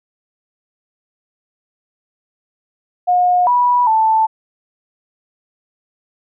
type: tone with pitch steps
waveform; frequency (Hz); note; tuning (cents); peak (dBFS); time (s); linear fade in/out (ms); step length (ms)
sine; 719 / 978 / 882; F#5 / B5 / A5; -50 / -17 / +4; -10; 3.07-4.27; 20; 400
effects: none